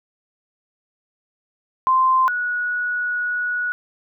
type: tone pair in turn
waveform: sine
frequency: 1041 / 1462.7 Hz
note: C6 / F#6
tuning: -9 / -20 cents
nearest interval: tritone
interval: 589 cents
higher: second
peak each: -13 / -20 dBFS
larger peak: first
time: 1.87-2.28 / 2.28-3.72 s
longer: second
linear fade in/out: 0 ms
effects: none